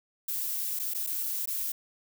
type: noise with dropouts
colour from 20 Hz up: violet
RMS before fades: -32 dBFS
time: 0.28-1.72 s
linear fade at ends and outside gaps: 5 ms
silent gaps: 0.792-0.796 / 0.938-0.946 / 1.066-1.071 / 1.458-1.474 s
effects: none